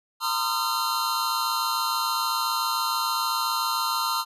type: tone cluster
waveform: square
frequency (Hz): 923 / 1030 / 1231 / 1357 / 4131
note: A#5 / C6 / D#6 / E6 / C8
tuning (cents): -17 / -28 / -19 / +50 / -23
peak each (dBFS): -31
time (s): 0.2-4.25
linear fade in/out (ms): 50
effects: resampled to 32000 Hz